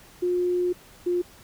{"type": "tone pair in turn", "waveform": "sine", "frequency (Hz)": [357.1, 353.8], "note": ["F4", "F4"], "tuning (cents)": [39, 23], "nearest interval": "unison", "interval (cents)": 16, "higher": "first", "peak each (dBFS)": -21, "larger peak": "neither", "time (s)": [[0.22, 0.73], [1.06, 1.22]], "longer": "first", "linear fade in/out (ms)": 10, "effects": ["pink hiss -51 dBFS RMS until 1.43 s"]}